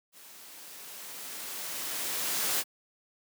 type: noise with level ramp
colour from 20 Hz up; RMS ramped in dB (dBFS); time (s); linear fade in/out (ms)
white; -52 to -28; 0.12-2.64; 50
effects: high-pass 200 Hz 12 dB/octave